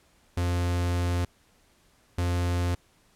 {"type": "tone pair in turn", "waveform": "45% pulse", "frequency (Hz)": [87.9, 87.9], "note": ["F2", "F2"], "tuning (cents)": [12, 12], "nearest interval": "unison", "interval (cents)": 0, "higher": "neither", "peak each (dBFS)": -24, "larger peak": "neither", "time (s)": [[0.37, 1.25], [2.18, 2.75]], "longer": "first", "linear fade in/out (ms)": 5, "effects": ["pink hiss -63 dBFS RMS until 3.15 s", "low-pass 12000 Hz 12 dB/octave"]}